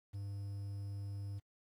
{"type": "tone with quantisation", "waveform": "triangle", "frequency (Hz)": 100, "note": "G2", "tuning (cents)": 35, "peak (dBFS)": -38, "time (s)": [0.13, 1.4], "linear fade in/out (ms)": 20, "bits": 11, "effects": ["AAC 64 kbps"]}